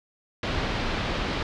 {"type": "low-pass noise", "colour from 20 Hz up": "pink", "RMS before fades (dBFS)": -28, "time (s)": [0.43, 1.43], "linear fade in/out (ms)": 2, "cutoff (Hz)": 4300, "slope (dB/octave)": 24, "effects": []}